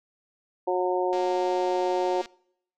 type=harmonic tone; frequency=181.8 Hz; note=F#3; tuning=30 cents flat; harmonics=2 / 3 / 4 / 5; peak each=-26 / -28 / -29 / -30 dBFS; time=0.67-2.22 s; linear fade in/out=10 ms
type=click train; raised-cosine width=0.2 ms; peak=-25 dBFS; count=265; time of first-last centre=1.13-2.258 s; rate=234 Hz
effects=noise-tail reverb RT60 0.7 s tail -24 dB re dry